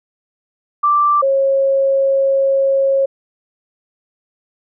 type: tone pair in turn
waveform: sine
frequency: 1174.7 / 543.9 Hz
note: D6 / C#5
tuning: 0 / -33 cents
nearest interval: octave + minor second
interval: 1333 cents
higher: first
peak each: -10 / -11 dBFS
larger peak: first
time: 0.83-1.22 / 1.22-3.06 s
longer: second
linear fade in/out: 10 ms
effects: none